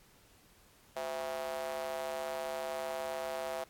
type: tone with high-pass filter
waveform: square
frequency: 73.42 Hz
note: D2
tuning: in tune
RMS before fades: -38 dBFS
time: 0.96-3.64 s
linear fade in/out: 5 ms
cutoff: 620 Hz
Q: 3.9
effects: pink hiss -63 dBFS RMS until 3.69 s + AAC 64 kbps